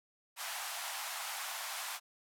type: band-pass noise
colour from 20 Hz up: pink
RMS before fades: -41 dBFS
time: 0.36-2 s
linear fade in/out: 50 ms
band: 700 to 15000 Hz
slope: 48 dB/octave
effects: none